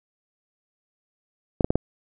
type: clicks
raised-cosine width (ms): 2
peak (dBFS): -7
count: 4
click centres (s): 1.608 / 1.645 / 1.705 / 1.756
effects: none